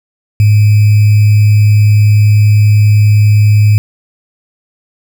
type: tone with sample-and-hold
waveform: sine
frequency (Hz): 105.1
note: G#2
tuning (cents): +21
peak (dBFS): -3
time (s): 0.4-3.78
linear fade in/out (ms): 0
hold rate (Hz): 2450
effects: none